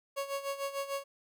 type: tone with tremolo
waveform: 30% pulse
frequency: 554.4 Hz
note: C#5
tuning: in tune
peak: -29 dBFS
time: 0.16-1.04 s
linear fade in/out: 20 ms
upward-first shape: sine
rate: 6.7 Hz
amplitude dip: 75%
effects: none